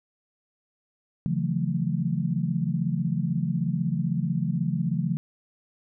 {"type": "chord", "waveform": "sine", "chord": "F# minor seventh", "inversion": "second", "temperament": "equal with one note detuned", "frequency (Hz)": [138.59, 164.81, 180.88, 220], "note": ["C#3", "E3", "F#3", "A3"], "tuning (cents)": [0, 0, -39, 0], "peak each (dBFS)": [-29, -27, -29, -32], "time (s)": [1.26, 5.17], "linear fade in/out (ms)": 0, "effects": []}